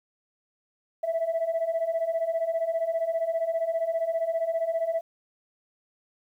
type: beating tone pair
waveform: sine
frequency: 649 / 664 Hz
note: E5 / E5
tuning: -27 / +12 cents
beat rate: 15 Hz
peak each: -28 / -25 dBFS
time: 1.03-5.01 s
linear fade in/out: 10 ms
effects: tanh soft clip ceiling -20 dBFS + 10-bit